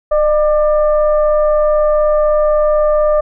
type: tone with frequency modulation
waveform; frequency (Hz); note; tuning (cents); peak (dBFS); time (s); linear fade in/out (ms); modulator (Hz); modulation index
sine; 605; D#5; -49; -9; 0.11-3.21; 10; 587; 0.56
effects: none